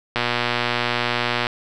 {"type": "click train", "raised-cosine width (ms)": 0.3, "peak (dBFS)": -4, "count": 158, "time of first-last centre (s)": [0.16, 1.468], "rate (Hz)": 120, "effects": []}